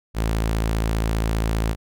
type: tone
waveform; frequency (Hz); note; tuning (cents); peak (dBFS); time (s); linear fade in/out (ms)
sawtooth; 55; A1; 0; -16; 0.14-1.76; 50
effects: none